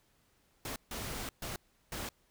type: noise bursts at uneven times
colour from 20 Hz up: pink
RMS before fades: -40 dBFS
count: 4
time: 0.65-0.76 / 0.91-1.29 / 1.42-1.56 / 1.92-2.09 s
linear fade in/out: 2 ms
effects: pink hiss -71 dBFS RMS until 2.3 s